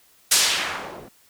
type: noise with low-pass filter sweep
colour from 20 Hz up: blue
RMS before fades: -23 dBFS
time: 0.31-1.09 s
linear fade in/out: 10 ms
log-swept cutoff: 9000 to 300 Hz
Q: 0.91
effects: white hiss -57 dBFS RMS until 1.29 s